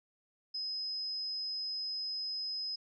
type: tone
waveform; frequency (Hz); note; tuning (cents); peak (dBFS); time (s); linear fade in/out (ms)
sine; 5070; D#8; +32; -35; 0.54-2.76; 10
effects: none

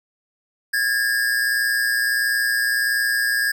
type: tone pair together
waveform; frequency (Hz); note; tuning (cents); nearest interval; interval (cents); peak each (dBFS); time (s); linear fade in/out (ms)
square; 1638.5 / 1760; G#6 / A6; -24 / 0; minor second; 124; -20 / -25; 0.73-3.52; 10
effects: none

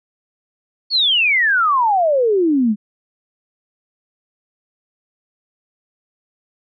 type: exponential sweep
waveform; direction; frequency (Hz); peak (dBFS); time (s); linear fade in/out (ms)
sine; down; 4518 to 200.5; -12; 0.9-2.76; 50
effects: none

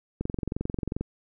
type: click train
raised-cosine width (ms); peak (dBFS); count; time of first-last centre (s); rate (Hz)
3; -16; 19; 0.21-1.01; 22.5
effects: none

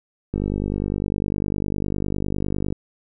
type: click train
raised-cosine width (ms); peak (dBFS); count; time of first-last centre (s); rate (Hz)
3; -11; 120; 0.34-2.725; 49.9
effects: none

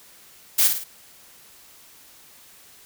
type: noise with echo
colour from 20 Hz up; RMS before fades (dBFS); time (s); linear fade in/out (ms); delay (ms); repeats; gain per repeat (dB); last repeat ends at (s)
blue; -17; 0.58-0.68; 10; 54; 3; -6; 0.842
effects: white hiss -50 dBFS RMS until 2.85 s

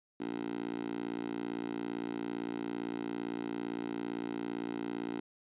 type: tone with high-pass filter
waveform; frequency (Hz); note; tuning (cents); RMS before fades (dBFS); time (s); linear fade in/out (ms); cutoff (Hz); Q
10% pulse; 57.7; A#1; -17; -38; 0.2-5.2; 5; 290; 2.7
effects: resampled to 8000 Hz

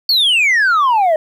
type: exponential sweep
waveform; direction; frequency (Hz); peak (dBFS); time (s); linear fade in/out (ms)
sine; down; 4543 to 608; -7; 0.09-1.16; 2
effects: tanh soft clip ceiling -9 dBFS + 8-bit

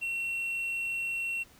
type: tone with hard clipping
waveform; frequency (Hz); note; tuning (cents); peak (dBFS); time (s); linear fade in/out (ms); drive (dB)
triangle; 2723; F7; -44; -31; 0.01-1.44; 20; 5
effects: pink hiss -58 dBFS RMS until 1.59 s

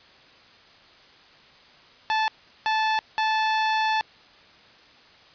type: tone bursts at uneven times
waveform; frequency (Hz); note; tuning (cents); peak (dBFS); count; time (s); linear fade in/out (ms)
sawtooth; 874; A5; -12; -17; 3; 2.1-2.28 / 2.66-2.99 / 3.18-4.01; 0
effects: white hiss -52 dBFS RMS until 5.34 s + resampled to 11025 Hz

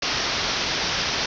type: low-pass noise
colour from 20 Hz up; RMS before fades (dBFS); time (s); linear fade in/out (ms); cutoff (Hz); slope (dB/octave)
white; -25; 0.02-1.26; 5; 5900; 96
effects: none

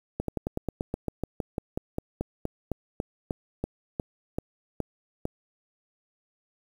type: slowing click train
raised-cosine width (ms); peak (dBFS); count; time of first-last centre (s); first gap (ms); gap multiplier
2; -15; 24; 0.2-5.254; 83; 1.08
effects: 8-bit

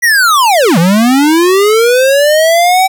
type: linear two-way sweep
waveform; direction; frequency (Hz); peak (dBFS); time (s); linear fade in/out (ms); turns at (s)
square; down then up; 1967 to 159.7 to 770; -6; 0.02-2.88; 20; 0.78
effects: none

